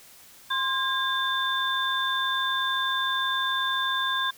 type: tone cluster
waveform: sine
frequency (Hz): 1049 / 1618 / 3556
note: C6 / G#6 / A7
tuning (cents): +4 / -46 / +18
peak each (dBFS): -28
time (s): 0.5-4.31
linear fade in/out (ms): 10
effects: white hiss -51 dBFS RMS until 4.37 s